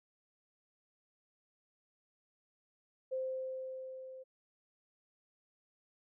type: tone with level ramp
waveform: sine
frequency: 521 Hz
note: C5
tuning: 7 cents flat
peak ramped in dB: -33 to -47 dBFS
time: 3.11-4.24 s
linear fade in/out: 20 ms
effects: none